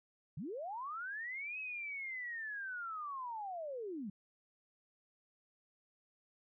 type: linear two-way sweep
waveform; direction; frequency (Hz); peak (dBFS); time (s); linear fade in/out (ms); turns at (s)
sine; up then down; 121 to 2578 to 182; -40; 0.37-4.1; 5; 1.59
effects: none